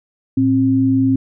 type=tone pair together; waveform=sine; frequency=111.88 / 266.1 Hz; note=A2 / C4; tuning=+29 / +29 cents; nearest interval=octave + minor third; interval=1500 cents; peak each=-19 / -12 dBFS; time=0.37-1.16 s; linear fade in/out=5 ms; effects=none